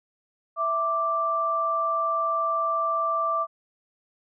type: tone pair together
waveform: sine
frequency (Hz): 659.3 / 1174.7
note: E5 / D6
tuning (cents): 0 / 0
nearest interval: minor seventh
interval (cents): 1000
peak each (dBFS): -29 / -23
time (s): 0.56-3.47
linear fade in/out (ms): 50
effects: none